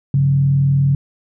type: tone with frequency modulation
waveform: sine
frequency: 138.5 Hz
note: C#3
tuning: 1 cent flat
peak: -11 dBFS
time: 0.14-0.95 s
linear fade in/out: 2 ms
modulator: 40.1 Hz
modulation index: 0.43
effects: none